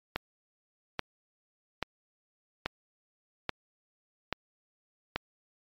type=click train; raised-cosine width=0.3 ms; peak=-13 dBFS; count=7; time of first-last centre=0.16-5.16 s; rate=1.2 Hz; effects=MP3 96 kbps